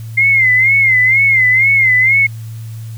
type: tone with vibrato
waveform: sine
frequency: 2100 Hz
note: C7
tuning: 6 cents sharp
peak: -7 dBFS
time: 0.17-2.27 s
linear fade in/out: 10 ms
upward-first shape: sine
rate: 2.1 Hz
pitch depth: 90 cents each way
effects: added 112 Hz sine -24 dBFS peak until 2.97 s + white hiss -44 dBFS RMS until 2.97 s